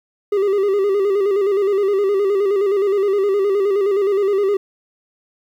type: tone with vibrato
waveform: triangle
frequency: 398.3 Hz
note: G4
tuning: 28 cents sharp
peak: -12 dBFS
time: 0.32-4.57 s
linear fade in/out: 5 ms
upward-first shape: square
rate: 9.6 Hz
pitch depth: 56 cents each way
effects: 9-bit